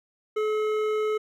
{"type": "tone with hard clipping", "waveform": "sine", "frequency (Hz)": 429.1, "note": "A4", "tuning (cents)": -43, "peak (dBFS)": -25, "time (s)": [0.36, 1.18], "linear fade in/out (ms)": 10, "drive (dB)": 11, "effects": []}